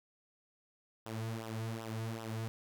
sawtooth tone with flanger, 112.2 Hz, A2, 34 cents sharp, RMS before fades -40 dBFS, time 1.06-2.48 s, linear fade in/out 0 ms, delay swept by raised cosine 0.44 to 3.84 ms, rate 2.6 Hz, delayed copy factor -0.75, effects none

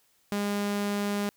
sawtooth tone, 203.8 Hz, G#3, 32 cents flat, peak -23 dBFS, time 0.32-1.29 s, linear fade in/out 0 ms, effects white hiss -67 dBFS RMS until 1.36 s

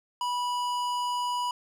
sine tone with tanh clipping, 980 Hz, B5, 14 cents flat, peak -29 dBFS, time 0.21-1.51 s, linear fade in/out 2 ms, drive 17 dB, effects none

